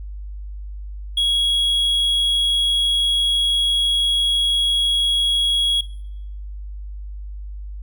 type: tone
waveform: triangle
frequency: 3322 Hz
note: G#7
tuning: in tune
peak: -14 dBFS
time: 1.17-5.81 s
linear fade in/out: 5 ms
effects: noise-tail reverb RT60 0.8 s tail -19 dB re dry + added 50 Hz sine -29 dBFS peak until 7.82 s